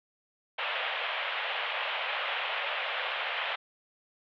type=band-pass noise; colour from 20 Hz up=white; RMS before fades=-33 dBFS; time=0.58-3.56 s; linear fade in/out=10 ms; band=510 to 3300 Hz; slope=48 dB/octave; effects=none